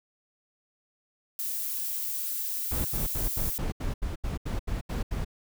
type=noise; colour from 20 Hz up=violet; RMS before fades=-32 dBFS; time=1.39-3.58 s; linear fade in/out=0 ms
type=noise bursts; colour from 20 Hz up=brown; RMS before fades=-30 dBFS; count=12; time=2.71-5.248 s; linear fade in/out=10 ms; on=140 ms; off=78 ms
effects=none